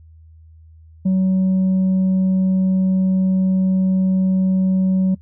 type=tone with tanh clipping; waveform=sine; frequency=188 Hz; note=F#3; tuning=28 cents sharp; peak=-14 dBFS; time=1.05-5.15 s; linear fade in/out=10 ms; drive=2 dB; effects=noise-tail reverb RT60 0.1 s tail -23 dB re dry + added 80 Hz sine -42 dBFS peak until 5.21 s